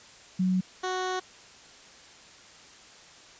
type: tone pair in turn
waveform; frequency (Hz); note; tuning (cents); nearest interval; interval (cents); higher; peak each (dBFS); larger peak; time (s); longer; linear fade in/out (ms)
sine / 15% pulse; 185 / 370; F#3 / F#4; 0 / 0; octave; 1200; second; -22; neither; 0.39-0.61 / 0.83-1.2; second; 10
effects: white hiss -51 dBFS RMS until 3.39 s + resampled to 16000 Hz